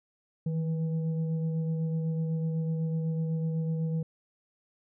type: tone with frequency modulation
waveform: sine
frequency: 160 Hz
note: D#3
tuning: 49 cents sharp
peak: -27 dBFS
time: 0.46-4.03 s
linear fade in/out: 5 ms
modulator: 328 Hz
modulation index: 0.39
effects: none